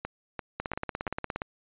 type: two click trains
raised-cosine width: 0.5 ms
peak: -16 / -18 dBFS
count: 15 / 4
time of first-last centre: 0.6-1.419 / 0.05-1.077 s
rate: 17.1 / 2.92 Hz
effects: resampled to 8000 Hz